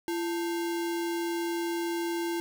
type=tone with sample-and-hold; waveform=sine; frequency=339.3 Hz; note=F4; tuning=50 cents flat; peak=-28 dBFS; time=0.08-2.4 s; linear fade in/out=0 ms; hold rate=1225 Hz; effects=none